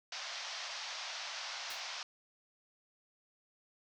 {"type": "band-pass noise", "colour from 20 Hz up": "white", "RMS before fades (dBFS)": -43, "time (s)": [0.12, 2.03], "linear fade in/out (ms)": 2, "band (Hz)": [600, 5900], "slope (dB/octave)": 48}
{"type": "noise with exponential decay", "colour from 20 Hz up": "white", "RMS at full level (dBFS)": -46, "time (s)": [1.7, 1.85], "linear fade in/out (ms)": 5, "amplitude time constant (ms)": 32}
{"effects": []}